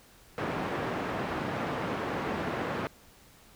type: band-pass noise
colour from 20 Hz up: pink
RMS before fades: -33 dBFS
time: 0.38-2.87 s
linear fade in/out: 0 ms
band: 160 to 1700 Hz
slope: 12 dB/octave
effects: pink hiss -57 dBFS RMS until 3.55 s